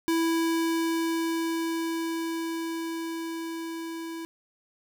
square tone with level ramp, 329.6 Hz, E4, in tune, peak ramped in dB -23 to -35 dBFS, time 0.08-4.25 s, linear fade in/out 0 ms, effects none

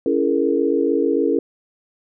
sine chord, A# half-diminished seventh, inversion first, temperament just, 279.7 / 335.6 / 419.5 / 466.2 Hz, C#4 / E4 / G#4 / A#4, +16 / +31 / +17 / 0 cents, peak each -21 dBFS, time 0.06-1.39 s, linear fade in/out 2 ms, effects none

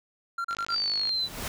triangle tone bursts, 1376 Hz, F6, 26 cents flat, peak -26 dBFS, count 4, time 0.38-0.751 s, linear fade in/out 5 ms, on 65 ms, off 37 ms
click train, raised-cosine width 0.2 ms, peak -22 dBFS, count 31, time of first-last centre 0.51-1.093 s, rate 51.5 Hz
sine exponential sweep, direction down, 4760 to 3951 Hz, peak -25 dBFS, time 0.69-1.29 s, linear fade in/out 50 ms
pink noise with exponential growth, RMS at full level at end -31 dBFS, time 0.88-1.48 s, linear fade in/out 2 ms, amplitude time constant 130 ms
effects none

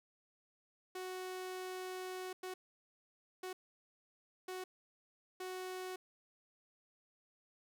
sawtooth tone bursts at uneven times, 370 Hz, F#4, in tune, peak -38 dBFS, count 5, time 0.95-2.33 / 2.43-2.54 / 3.43-3.53 / 4.48-4.64 / 5.4-5.96 s, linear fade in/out 5 ms, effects none

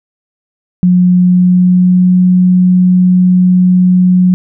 sine tone with pitch glide, 180 to 181.99 Hz, F#3 to F#3, -47 to -28 cents, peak -4 dBFS, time 0.83-4.34 s, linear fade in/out 0 ms, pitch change +19 cents, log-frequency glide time 1.18-2.14 s, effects none

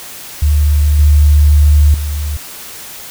sine tone with level steps, 73.9 Hz, D2, 11 cents sharp, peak -7 / -4 / -15 dBFS, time 0.42-2.37 s, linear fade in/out 5 ms, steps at 0.99 / 1.94 s, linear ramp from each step 2 ms, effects white hiss -30 dBFS RMS until 3.1 s

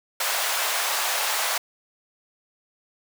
pink high-pass noise, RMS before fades -25 dBFS, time 0.2-1.58 s, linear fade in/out 5 ms, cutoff 670 Hz, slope 24 dB/octave, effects none

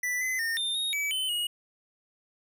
square tone with pitch steps, 1978 / 2033 / 1826 / 3609 / 3739 / 2291 / 3048 / 2890 Hz, B6 / B6 / A#6 / A7 / A#7 / D7 / G7 / F#7, +2 / +50 / -36 / +43 / +4 / -44 / -49 / -41 cents, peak -28 dBFS, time 0.03-1.47 s, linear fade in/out 5 ms, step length 180 ms, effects none

